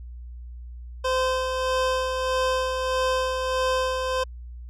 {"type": "tone with tremolo", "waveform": "25% pulse", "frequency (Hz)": 516, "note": "C5", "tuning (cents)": -24, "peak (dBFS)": -17, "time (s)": [1.04, 4.24], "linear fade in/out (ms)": 10, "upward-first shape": "sine", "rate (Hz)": 1.6, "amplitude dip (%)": 40, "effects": ["added 60 Hz sine -36 dBFS peak until 4.69 s", "low-pass 7000 Hz 12 dB/octave"]}